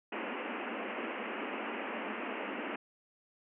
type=band-pass noise; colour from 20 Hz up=pink; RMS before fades=-39 dBFS; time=0.12-2.76 s; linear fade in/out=5 ms; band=210 to 2900 Hz; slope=96 dB/octave; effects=none